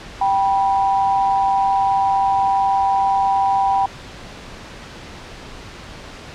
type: tone pair together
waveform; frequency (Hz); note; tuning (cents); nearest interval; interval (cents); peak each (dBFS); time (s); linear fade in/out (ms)
sine; 782.1 / 976; G5 / B5; -4 / -21; major third; 383; -15 / -20; 0.21-3.86; 5
effects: pink hiss -36 dBFS RMS until 6.34 s + low-pass 5000 Hz 12 dB/octave